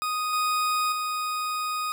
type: tone with level steps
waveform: 40% pulse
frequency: 1244.5 Hz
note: D#6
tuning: in tune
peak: -25 / -22 / -26 dBFS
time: 0.02-1.92 s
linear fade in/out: 0 ms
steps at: 0.33 / 0.92 s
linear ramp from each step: 2 ms
effects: none